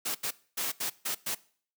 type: noise bursts at uneven times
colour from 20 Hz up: white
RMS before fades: -32 dBFS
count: 6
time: 0.05-0.15 / 0.23-0.31 / 0.57-0.72 / 0.8-0.9 / 1.05-1.15 / 1.26-1.35 s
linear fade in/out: 10 ms
effects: noise-tail reverb RT60 0.5 s tail -21 dB re dry + high-pass 150 Hz 12 dB/octave